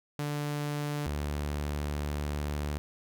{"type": "tone pair in turn", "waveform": "sawtooth", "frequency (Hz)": [146.83, 73.42], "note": ["D3", "D2"], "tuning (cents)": [0, 0], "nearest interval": "octave", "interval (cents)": 1200, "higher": "first", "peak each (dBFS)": -27, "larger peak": "neither", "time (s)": [[0.19, 1.06], [1.06, 2.78]], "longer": "second", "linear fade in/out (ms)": 0, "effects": []}